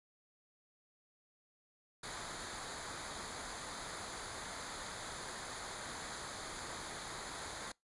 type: noise with comb filter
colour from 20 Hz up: pink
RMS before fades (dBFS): -45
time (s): 2.03-7.72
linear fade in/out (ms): 5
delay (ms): 0.36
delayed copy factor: -0.65
effects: noise-tail reverb RT60 0.2 s tail -25 dB re dry + resampled to 24000 Hz